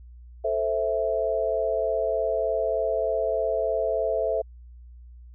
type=chord; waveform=sine; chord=A minor; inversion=none; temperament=equal; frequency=440 / 523.3 / 659.3 Hz; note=A4 / C5 / E5; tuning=0 / 0 / 0 cents; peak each=-28 / -28 / -25 dBFS; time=0.44-4.42 s; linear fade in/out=10 ms; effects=added 60 Hz sine -43 dBFS peak until 5.34 s